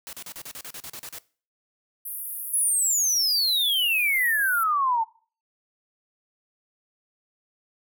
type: noise bursts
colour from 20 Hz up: white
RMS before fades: -38 dBFS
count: 12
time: 0.07-1.185 s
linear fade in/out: 0 ms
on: 59 ms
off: 37 ms
type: band-pass noise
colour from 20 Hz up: white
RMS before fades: -34 dBFS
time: 2.05-4.64 s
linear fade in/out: 10 ms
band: 9700 to 16000 Hz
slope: 96 dB/octave
type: exponential sweep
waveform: sine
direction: down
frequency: 10680 to 880 Hz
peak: -20 dBFS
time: 2.53-5.04 s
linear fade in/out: 10 ms
effects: noise-tail reverb RT60 0.4 s tail -20 dB re dry